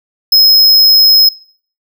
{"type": "tone", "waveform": "square", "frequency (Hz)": 5130, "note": "E8", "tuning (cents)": -48, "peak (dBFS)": -4, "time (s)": [0.32, 1.29], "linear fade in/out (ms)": 5, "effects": ["noise-tail reverb RT60 0.5 s tail -22 dB re dry"]}